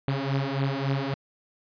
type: beating tone pair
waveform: sawtooth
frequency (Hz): 135.2 / 138.8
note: C#3 / C#3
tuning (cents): -43 / +3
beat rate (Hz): 3.6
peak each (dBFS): -24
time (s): 0.08-1.14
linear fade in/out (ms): 0
effects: resampled to 11025 Hz